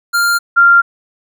square / sine tone pair in turn, 1396.9 / 1389.7 Hz, F6 / F6, 0 / -9 cents, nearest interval unison, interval 9 cents, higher first, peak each -11 / -4 dBFS, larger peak second, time 0.13-0.39 / 0.56-0.82 s, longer neither, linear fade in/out 20 ms, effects none

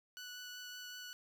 15% pulse tone with vibrato, 1480 Hz, F#6, in tune, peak -40 dBFS, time 0.17-1.13 s, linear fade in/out 0 ms, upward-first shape triangle, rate 5.3 Hz, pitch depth 10 cents each way, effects none

